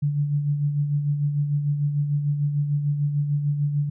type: tone with tremolo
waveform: sine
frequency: 145.4 Hz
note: D3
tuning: 17 cents flat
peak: -18 dBFS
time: 0.02-3.9 s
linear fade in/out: 10 ms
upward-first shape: sine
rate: 6.7 Hz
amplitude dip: 50%
effects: none